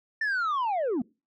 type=linear sweep; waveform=sine; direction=down; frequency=1800 to 213 Hz; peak=-22 dBFS; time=0.21-1.02 s; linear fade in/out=5 ms; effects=noise-tail reverb RT60 0.3 s tail -26 dB re dry + tanh soft clip ceiling -24 dBFS